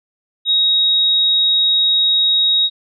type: tone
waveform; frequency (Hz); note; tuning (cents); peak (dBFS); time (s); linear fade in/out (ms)
sine; 3780; A#7; +23; -11; 0.45-2.7; 50
effects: none